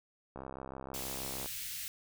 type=click train; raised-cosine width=1 ms; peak=-29 dBFS; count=74; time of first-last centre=0.36-1.459 s; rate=66.4 Hz
type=band-stop noise; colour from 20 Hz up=white; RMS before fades=-41 dBFS; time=0.94-1.88 s; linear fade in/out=0 ms; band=150 to 1800 Hz; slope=24 dB/octave
effects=none